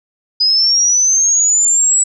sine linear sweep, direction up, 4960 to 7860 Hz, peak -9 dBFS, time 0.4-2.04 s, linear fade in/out 10 ms, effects none

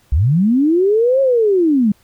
sine linear two-way sweep, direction up then down, 57.8 to 549 to 195.1 Hz, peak -10 dBFS, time 0.12-1.92 s, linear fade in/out 5 ms, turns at 1.21 s, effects pink hiss -55 dBFS RMS until 2.03 s

